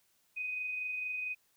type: tone with amplitude modulation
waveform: sine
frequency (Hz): 2500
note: D#7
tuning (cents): +8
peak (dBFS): -33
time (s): 0.36-1.35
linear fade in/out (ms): 20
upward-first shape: sine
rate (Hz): 24.4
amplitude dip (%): 30
effects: white hiss -72 dBFS RMS until 1.56 s